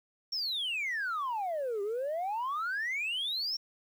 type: exponential two-way sweep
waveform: sine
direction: down then up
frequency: 5588 to 392 to 5588 Hz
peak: -29 dBFS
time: 0.32-3.57 s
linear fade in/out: 10 ms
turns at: 1.82 s
effects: tanh soft clip ceiling -29 dBFS + 10-bit